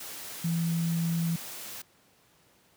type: tone in noise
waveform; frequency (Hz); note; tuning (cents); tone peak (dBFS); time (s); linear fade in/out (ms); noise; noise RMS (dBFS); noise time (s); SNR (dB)
sine; 167.1; E3; +24; -25; 0.44-1.36; 5; white; -41; 0-1.82; +13
effects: pink hiss -63 dBFS RMS until 2.76 s + high-pass 100 Hz 12 dB/octave